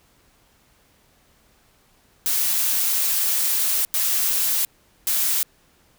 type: noise bursts at uneven times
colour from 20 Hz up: blue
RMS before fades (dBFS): -21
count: 3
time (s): 2.26-3.85 / 3.94-4.65 / 5.07-5.43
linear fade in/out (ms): 0
effects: pink hiss -59 dBFS RMS until 5.98 s